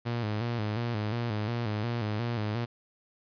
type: tone with vibrato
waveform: sawtooth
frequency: 112.1 Hz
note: A2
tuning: 33 cents sharp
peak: -25 dBFS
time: 0.05-2.66 s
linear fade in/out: 20 ms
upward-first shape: square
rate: 2.8 Hz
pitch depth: 97 cents each way
effects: resampled to 11025 Hz + 10-bit